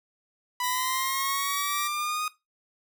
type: linear sweep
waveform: sawtooth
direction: up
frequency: 987.8 to 1246 Hz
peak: -24 dBFS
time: 0.6-2.28 s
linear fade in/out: 2 ms
type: tone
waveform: 5% pulse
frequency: 1900 Hz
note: A#6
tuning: 33 cents sharp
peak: -21 dBFS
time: 0.63-1.88 s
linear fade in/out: 10 ms
effects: noise-tail reverb RT60 0.2 s tail -17 dB re dry